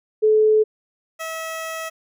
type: tone pair in turn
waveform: sine / 15% pulse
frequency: 431.6 / 646.7 Hz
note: A4 / E5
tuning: -33 / -33 cents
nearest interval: perfect fifth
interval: 700 cents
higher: second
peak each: -12 / -21 dBFS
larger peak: first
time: 0.22-0.64 / 1.19-1.9 s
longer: second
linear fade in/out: 20 ms
effects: none